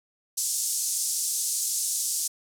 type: band-pass noise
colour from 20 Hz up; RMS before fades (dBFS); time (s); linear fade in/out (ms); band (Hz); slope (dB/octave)
pink; -28; 0.37-2.28; 10; 6000 to 11000; 24
effects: none